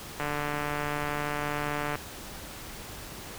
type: click train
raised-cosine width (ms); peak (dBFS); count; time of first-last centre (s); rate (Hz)
0.5; -16; 259; 0.2-1.955; 147
effects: pink hiss -42 dBFS RMS until 3.38 s